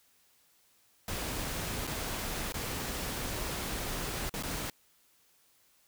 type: noise with dropouts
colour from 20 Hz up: pink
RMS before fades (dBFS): -36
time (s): 1.08-4.7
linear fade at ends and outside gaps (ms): 2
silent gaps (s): 1.87-1.874 / 2.523-2.541 / 4.295-4.339 / 4.426-4.434
effects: white hiss -67 dBFS RMS until 5.87 s